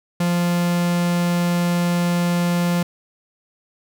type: tone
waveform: 45% pulse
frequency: 174.2 Hz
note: F3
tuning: 4 cents flat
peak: -17 dBFS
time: 0.2-2.83 s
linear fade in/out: 5 ms
effects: none